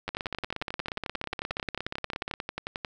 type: two click trains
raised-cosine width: 0.3 ms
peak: -16 / -16 dBFS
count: 32 / 39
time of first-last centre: 0.08-2.848 / 0.09-2.339 s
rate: 11.2 / 16.9 Hz
effects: none